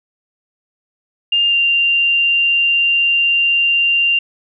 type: tone with pitch glide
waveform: sine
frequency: 2806 to 2782 Hz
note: F7 to F7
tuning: +8 to -7 cents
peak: -11 dBFS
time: 1.32-4.19 s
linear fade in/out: 5 ms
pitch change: -15 cents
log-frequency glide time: 1.49-1.54 s
effects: none